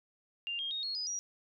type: tone with pitch steps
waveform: sine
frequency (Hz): 2794 / 3228 / 3730 / 4309 / 4978 / 5752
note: F7 / G#7 / A#7 / C#8 / D#8 / F#8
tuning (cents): 0 / -50 / 0 / -50 / 0 / -50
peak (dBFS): -34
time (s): 0.47-1.19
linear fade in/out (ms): 0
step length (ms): 120
effects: none